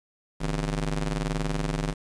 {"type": "ring-modulated tone", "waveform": "sawtooth", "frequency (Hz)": 101.8, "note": "G#2", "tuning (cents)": -34, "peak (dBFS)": -19, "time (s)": [0.4, 1.94], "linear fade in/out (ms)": 20, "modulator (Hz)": 61.3, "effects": ["resampled to 22050 Hz", "8-bit"]}